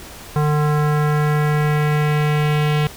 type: tone with low-pass filter sweep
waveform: square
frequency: 150 Hz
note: D3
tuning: 37 cents sharp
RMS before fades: -17 dBFS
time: 0.36-2.87 s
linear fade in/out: 0 ms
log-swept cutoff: 1200 to 3100 Hz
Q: 1.8
effects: pink hiss -37 dBFS RMS until 2.96 s